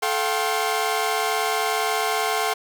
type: tone cluster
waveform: sawtooth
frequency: 435.1 / 699 / 774 / 1066 Hz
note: A4 / F5 / G5 / C6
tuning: -19 / +1 / -22 / +32 cents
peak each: -23 dBFS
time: 0.02-2.54 s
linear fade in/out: 10 ms
effects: none